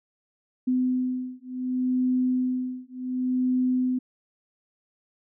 sine beating tone pair, 253.5 / 254.18 Hz, B3 / C4, +45 / -50 cents, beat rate 0.68 Hz, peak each -26 dBFS, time 0.67-3.99 s, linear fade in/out 10 ms, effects none

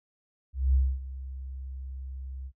sine tone with ADSR envelope, 65.9 Hz, C2, 13 cents sharp, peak -19 dBFS, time 0.53-2.52 s, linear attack 210 ms, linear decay 250 ms, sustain -17 dB, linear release 59 ms, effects noise-tail reverb RT60 0.1 s tail -19 dB re dry

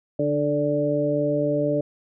harmonic tone with a mistuned harmonic, 146.1 Hz, D3, 9 cents flat, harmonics 1 / 2 / 3 / 4, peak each -28 / -25 / -27 / -23 dBFS, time 0.19-1.81 s, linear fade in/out 5 ms, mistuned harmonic 2, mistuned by +24 cents, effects none

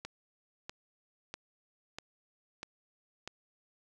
click train, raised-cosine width 0.2 ms, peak -23 dBFS, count 6, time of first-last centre 0.05-3.276 s, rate 1.55 Hz, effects none

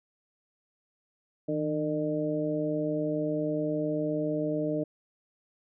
harmonic tone with a mistuned harmonic, 151.6 Hz, D#3, 45 cents flat, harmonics 1 / 2 / 3 / 4, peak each -35 / -30 / -34 / -32 dBFS, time 1.48-4.84 s, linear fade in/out 10 ms, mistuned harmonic 1, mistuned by +80 cents, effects none

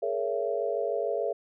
sine chord, A# half-diminished seventh, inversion third, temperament just, 419.5 / 466.2 / 559.4 / 671.3 Hz, G#4 / A#4 / C#5 / E5, +17 / 0 / +16 / +31 cents, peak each -32 dBFS, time 0.02-1.33 s, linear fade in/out 10 ms, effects none

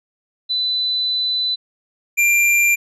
sine / square tone pair in turn, 4000 / 2378 Hz, B7 / D7, +21 / +21 cents, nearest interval major sixth, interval 900 cents, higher first, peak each -17 / -13 dBFS, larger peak second, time 0.49-1.56 / 2.17-2.76 s, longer first, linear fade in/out 20 ms, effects resampled to 32000 Hz

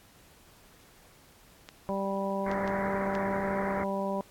clicks, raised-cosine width 0.2 ms, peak -25 dBFS, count 4, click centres 1.689 / 2.515 / 2.677 / 3.152 s
harmonic tone, 196 Hz, G3, in tune, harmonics 1 / 2 / 3 / 4 / 5, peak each -33 / -37 / -33 / -39 / -36 dBFS, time 1.89-4.21 s, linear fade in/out 0 ms
white low-pass noise, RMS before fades -37 dBFS, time 2.46-3.84 s, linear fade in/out 5 ms, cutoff 2100 Hz, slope 96 dB/octave
effects pink hiss -58 dBFS RMS until 4.3 s + AAC 64 kbps

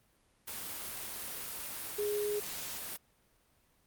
sine tone in noise, 415.3 Hz, G#4, in tune, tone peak -31 dBFS, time 1.98-2.4 s, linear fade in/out 10 ms, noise white, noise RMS -41 dBFS, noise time 0.47-2.97 s, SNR +7 dB, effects pink hiss -70 dBFS RMS until 3.86 s + Opus 32 kbps

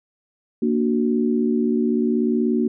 sine chord, Bb augmented, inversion none, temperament equal, 233.1 / 293.7 / 370 Hz, Bb3 / D4 / F#4, 0 / 0 / 0 cents, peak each -19 / -24 / -23 dBFS, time 0.62-2.68 s, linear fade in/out 5 ms, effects none

